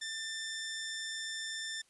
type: tone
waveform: 15% pulse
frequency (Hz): 1783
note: A6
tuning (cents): +22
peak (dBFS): -31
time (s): 0.01-1.82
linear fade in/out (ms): 10
effects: white hiss -69 dBFS RMS until 1.89 s + resampled to 24000 Hz